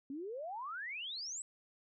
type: exponential sweep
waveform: sine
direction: up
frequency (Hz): 261.1 to 8100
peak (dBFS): -40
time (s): 0.1-1.42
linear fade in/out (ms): 2
effects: none